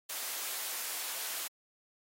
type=high-pass noise; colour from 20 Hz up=white; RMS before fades=-38 dBFS; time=0.09-1.48 s; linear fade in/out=10 ms; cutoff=550 Hz; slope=12 dB/octave; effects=AAC 48 kbps